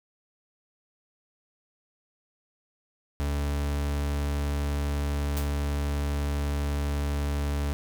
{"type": "tone", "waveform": "40% pulse", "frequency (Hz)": 72, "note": "D2", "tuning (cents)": -34, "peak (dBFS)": -25, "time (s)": [3.2, 7.73], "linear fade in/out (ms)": 0}
{"type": "noise with exponential decay", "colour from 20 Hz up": "white", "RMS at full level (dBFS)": -34, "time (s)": [5.37, 5.55], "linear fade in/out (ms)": 0, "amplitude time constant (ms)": 38}
{"effects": []}